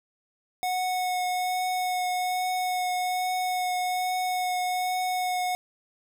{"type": "tone with vibrato", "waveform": "square", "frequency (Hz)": 732, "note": "F#5", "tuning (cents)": -19, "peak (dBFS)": -26, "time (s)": [0.63, 5.55], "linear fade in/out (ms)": 0, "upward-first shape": "triangle", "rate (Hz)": 1.2, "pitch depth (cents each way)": 12, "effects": []}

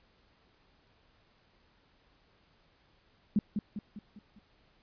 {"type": "tone with echo", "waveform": "sine", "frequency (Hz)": 207.7, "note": "G#3", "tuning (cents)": 0, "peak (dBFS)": -22, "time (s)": [3.36, 3.39], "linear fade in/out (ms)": 2, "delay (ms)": 200, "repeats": 5, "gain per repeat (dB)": -6, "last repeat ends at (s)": 4.39, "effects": ["pink hiss -67 dBFS RMS until 4.82 s", "resampled to 11025 Hz"]}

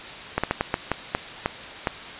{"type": "slowing click train", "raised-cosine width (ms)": 0.5, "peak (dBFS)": -6, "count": 9, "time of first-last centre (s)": [0.38, 1.872], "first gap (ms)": 56, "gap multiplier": 1.33, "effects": ["white hiss -37 dBFS RMS until 2.19 s", "resampled to 8000 Hz"]}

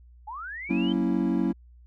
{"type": "linear sweep", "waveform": "sine", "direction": "up", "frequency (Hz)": [799, 3157], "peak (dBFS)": -34, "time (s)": [0.27, 0.93], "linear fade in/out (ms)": 10}
{"type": "chord", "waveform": "triangle", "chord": "F# dominant seventh", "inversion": "none", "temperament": "equal", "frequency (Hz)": [185, 233.1, 277.2, 329.6], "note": ["F#3", "A#3", "C#4", "E4"], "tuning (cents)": [0, 0, 0, 0], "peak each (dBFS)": -26, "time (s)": [0.69, 1.53], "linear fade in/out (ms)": 20}
{"effects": ["added 60 Hz sine -49 dBFS peak until 1.86 s"]}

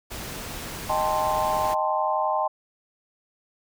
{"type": "noise", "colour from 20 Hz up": "pink", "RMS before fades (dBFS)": -35, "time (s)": [0.1, 1.75], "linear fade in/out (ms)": 20}
{"type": "chord", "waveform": "sine", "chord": "A half-diminished seventh", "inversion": "second", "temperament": "equal with one note detuned", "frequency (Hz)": [622.3, 788.5, 880, 1046.5], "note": ["Eb5", "G5", "A5", "C6"], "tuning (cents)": [0, 10, 0, 0], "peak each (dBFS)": -27, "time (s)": [0.89, 2.48], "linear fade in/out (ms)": 10}
{"effects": []}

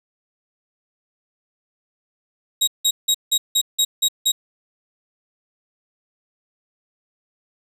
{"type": "tone bursts", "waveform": "25% pulse", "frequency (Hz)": 3803, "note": "A#7", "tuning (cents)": 34, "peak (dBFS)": -11, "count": 8, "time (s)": [2.61, 4.32], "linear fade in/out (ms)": 10, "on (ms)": 65, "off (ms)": 170, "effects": []}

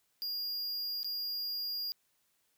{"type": "tone with dropouts", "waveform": "square", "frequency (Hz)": 4830, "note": "D8", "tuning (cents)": 48, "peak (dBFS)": -35, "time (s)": [0.22, 1.92], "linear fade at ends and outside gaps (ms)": 0, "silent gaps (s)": [1.031, 1.045], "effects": ["white hiss -75 dBFS RMS until 2.57 s"]}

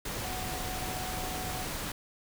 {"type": "tone in noise", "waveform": "sine", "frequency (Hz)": 740, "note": "F#5", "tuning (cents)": 0, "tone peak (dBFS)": -40, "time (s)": [0.24, 1.65], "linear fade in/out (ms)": 5, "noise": "pink", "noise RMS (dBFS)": -36, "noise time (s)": [0.05, 1.92], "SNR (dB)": -7, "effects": []}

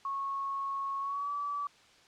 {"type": "tone with pitch glide", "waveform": "sine", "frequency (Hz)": [1100, 1151.4], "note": ["C#6", "D6"], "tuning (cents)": [-14, -35], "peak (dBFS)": -32, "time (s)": [0.05, 1.67], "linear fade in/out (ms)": 2, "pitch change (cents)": 79, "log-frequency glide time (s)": [1, 1.31], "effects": ["white hiss -60 dBFS RMS until 2.07 s", "low-pass 5000 Hz 12 dB/octave"]}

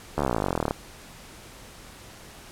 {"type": "slowing click train", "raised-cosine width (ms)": 1, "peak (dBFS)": -10, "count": 28, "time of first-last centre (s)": [0.18, 0.709], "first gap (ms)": 13, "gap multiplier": 1.03, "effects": ["pink hiss -46 dBFS RMS until 2.51 s", "low-pass 12000 Hz 12 dB/octave"]}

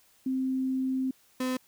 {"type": "tone pair in turn", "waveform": ["sine", "35% pulse"], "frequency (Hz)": [261.6, 255.9], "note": ["C4", "C4"], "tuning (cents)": [0, -38], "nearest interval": "unison", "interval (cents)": 38, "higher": "first", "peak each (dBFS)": -26, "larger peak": "neither", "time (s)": [[0.26, 1.11], [1.4, 1.57]], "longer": "first", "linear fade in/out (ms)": 5, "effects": ["white hiss -63 dBFS RMS until 1.67 s"]}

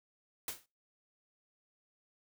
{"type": "noise with exponential decay", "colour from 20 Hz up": "white", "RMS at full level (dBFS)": -35, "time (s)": [0.48, 0.66], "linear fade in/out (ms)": 2, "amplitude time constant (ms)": 37, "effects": ["noise-tail reverb RT60 0.3 s tail -25 dB re dry"]}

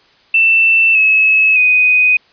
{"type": "tone with pitch steps", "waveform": "sine", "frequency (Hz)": [2670, 2582, 2497], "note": ["E7", "E7", "D#7"], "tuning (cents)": [22, -37, 6], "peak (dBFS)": -7, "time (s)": [0.34, 2.17], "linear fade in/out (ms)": 5, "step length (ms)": 610, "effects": ["white hiss -50 dBFS RMS until 2.32 s", "resampled to 11025 Hz"]}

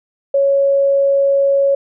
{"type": "tone", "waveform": "sine", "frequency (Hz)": 554.4, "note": "C#5", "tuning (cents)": 0, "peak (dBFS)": -10, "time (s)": [0.34, 1.75], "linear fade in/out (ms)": 5, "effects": []}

